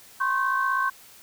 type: tone cluster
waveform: sine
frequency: 1032 / 1088 / 1544 Hz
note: C6 / C#6 / G6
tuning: -24 / -33 / -27 cents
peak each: -29 / -24 / -25 dBFS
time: 0.2-0.9 s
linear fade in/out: 10 ms
effects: tanh soft clip ceiling -12 dBFS + white hiss -50 dBFS RMS until 1.22 s